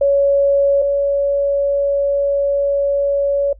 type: tone pair in turn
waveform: sine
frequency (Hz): 560 / 562.8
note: C#5 / C#5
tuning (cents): +18 / +26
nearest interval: unison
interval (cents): 8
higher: second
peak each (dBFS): -10 / -13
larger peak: first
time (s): 0.01-0.82 / 0.82-3.53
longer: second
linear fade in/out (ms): 5
effects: noise-tail reverb RT60 0.1 s tail -20 dB re dry + added 50 Hz sine -39 dBFS peak until 3.59 s